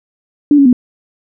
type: tone with pitch steps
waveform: sine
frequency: 291.6 / 278.4 / 248.2 Hz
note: D4 / C#4 / B3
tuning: -12 / +8 / +9 cents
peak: -4 dBFS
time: 0.51-0.729 s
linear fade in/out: 2 ms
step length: 73 ms
effects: none